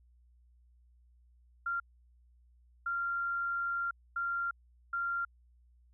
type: tone bursts at uneven times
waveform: sine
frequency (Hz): 1386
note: F6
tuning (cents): -14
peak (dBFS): -31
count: 4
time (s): 1.66-1.8 / 2.86-3.91 / 4.16-4.51 / 4.93-5.25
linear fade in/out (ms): 5
effects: added 60 Hz sine -61 dBFS peak until 5.93 s